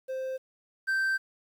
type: tone pair in turn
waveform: triangle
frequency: 523 / 1560 Hz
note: C5 / G6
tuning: -1 / -9 cents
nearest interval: octave + perfect fifth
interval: 1892 cents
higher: second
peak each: -29 / -23 dBFS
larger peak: second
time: 0.08-0.38 / 0.87-1.18 s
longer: second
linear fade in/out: 20 ms
effects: 10-bit